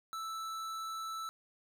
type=tone with tanh clipping; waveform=sine; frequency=1318.5 Hz; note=E6; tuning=in tune; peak=-40 dBFS; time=0.13-1.29 s; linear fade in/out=0 ms; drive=18 dB; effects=none